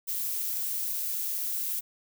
violet noise with amplitude modulation, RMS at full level -30 dBFS, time 0.07-1.81 s, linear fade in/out 20 ms, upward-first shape sine, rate 172 Hz, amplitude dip 30%, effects none

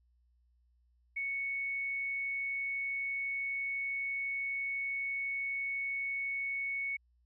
sine tone, 2217 Hz, C#7, in tune, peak -33 dBFS, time 1.16-6.97 s, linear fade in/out 10 ms, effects added 60 Hz sine -67 dBFS peak until 7.25 s

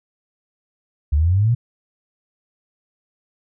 sine exponential sweep, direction up, 69.3 to 124.3 Hz, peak -13 dBFS, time 1.12-1.55 s, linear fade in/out 10 ms, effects none

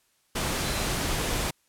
sine tone in noise, 4052 Hz, B7, 44 cents sharp, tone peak -39 dBFS, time 0.64-0.86 s, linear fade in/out 10 ms, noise pink, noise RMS -28 dBFS, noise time 0.35-1.51 s, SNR -14 dB, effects white hiss -68 dBFS RMS until 1.68 s + low-pass 12000 Hz 12 dB/octave

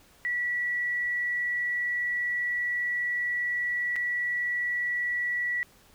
sine tone with dropouts, 1945 Hz, B6, 27 cents flat, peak -26 dBFS, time 0.25-5.63 s, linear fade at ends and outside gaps 0 ms, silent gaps 3.958-3.963 s, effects pink hiss -58 dBFS RMS until 5.94 s

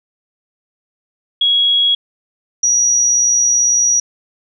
sine tone pair in turn, 3322 / 5789 Hz, G#7 / F#8, 0 / -39 cents, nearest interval minor seventh, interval 961 cents, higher second, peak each -10 dBFS, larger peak neither, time 1.41-1.95 / 2.63-4 s, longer second, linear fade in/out 5 ms, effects none

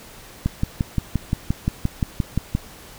click train, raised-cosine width 5 ms, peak -7 dBFS, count 13, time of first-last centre 0.46-2.551 s, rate 5.74 Hz, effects pink hiss -43 dBFS RMS until 2.98 s

